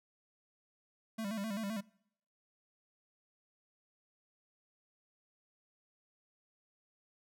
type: tone with vibrato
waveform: square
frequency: 210.3 Hz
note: G#3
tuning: 22 cents sharp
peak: -37 dBFS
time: 1.18-1.81 s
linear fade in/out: 10 ms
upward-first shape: square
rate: 7.7 Hz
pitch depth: 100 cents each way
effects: noise-tail reverb RT60 0.7 s tail -24 dB re dry